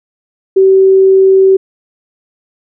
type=tone; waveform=sine; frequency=383.3 Hz; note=G4; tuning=39 cents flat; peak=-3 dBFS; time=0.56-1.57 s; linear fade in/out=10 ms; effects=none